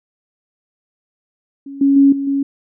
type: tone with level steps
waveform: sine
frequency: 277.2 Hz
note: C#4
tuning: in tune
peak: -28 / -9 / -6 / -18 / -14 dBFS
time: 1.66-2.43 s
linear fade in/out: 5 ms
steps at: 1.81 / 1.96 / 2.12 / 2.27 s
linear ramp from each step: 5 ms
effects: none